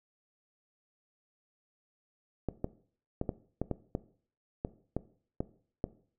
clicks, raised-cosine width 2 ms, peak -18 dBFS, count 11, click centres 2.487 / 2.644 / 3.214 / 3.292 / 3.616 / 3.713 / 3.951 / 4.649 / 4.966 / 5.405 / 5.841 s, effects noise-tail reverb RT60 0.5 s tail -17 dB re dry

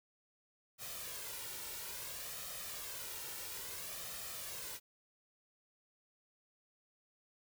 white noise with flanger, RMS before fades -45 dBFS, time 0.78-4.8 s, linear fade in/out 50 ms, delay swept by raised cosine 1.6 to 2.18 ms, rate 0.59 Hz, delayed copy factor +0.55, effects none

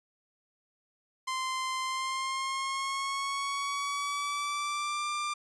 sawtooth tone with pitch glide, 1041 to 1188.9 Hz, C6 to D6, -9 to +21 cents, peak -27 dBFS, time 1.27-5.34 s, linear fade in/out 10 ms, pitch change +230 cents, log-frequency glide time 1.82-5.08 s, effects resampled to 22050 Hz

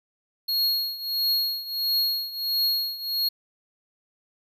square tone with tremolo, 4300 Hz, C8, 47 cents sharp, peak -20 dBFS, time 0.48-3.29 s, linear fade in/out 10 ms, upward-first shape triangle, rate 1.5 Hz, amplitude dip 85%, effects none

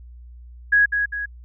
sine tone with echo, 1661.2 Hz, G#6, in tune, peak -12 dBFS, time 0.72-0.86 s, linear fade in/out 10 ms, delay 200 ms, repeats 2, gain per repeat -6 dB, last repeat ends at 1.26 s, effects added 60 Hz sine -39 dBFS peak until 1.44 s

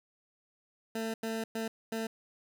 20% pulse tone bursts at uneven times, 223.9 Hz, A3, 30 cents sharp, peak -28 dBFS, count 4, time 0.95-1.14 / 1.23-1.44 / 1.55-1.68 / 1.92-2.07 s, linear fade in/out 5 ms, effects none

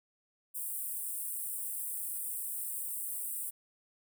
pink high-pass noise, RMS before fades -38 dBFS, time 0.54-3.51 s, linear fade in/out 20 ms, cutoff 8200 Hz, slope 96 dB/octave, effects none

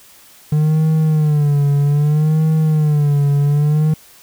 triangle tone with vibrato, 150 Hz, D3, 37 cents sharp, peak -9 dBFS, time 0.52-3.94 s, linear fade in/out 5 ms, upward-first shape sine, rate 0.63 Hz, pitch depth 89 cents each way, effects white hiss -45 dBFS RMS until 4.22 s

